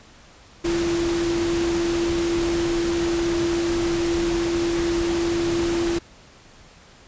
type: tone in noise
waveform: sine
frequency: 340 Hz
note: F4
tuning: 46 cents flat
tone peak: -20 dBFS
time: 0.64-5.99 s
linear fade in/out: 10 ms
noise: pink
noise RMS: -29 dBFS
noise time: 0.64-5.99 s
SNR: +6 dB
effects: pink hiss -49 dBFS RMS until 7.07 s + resampled to 16000 Hz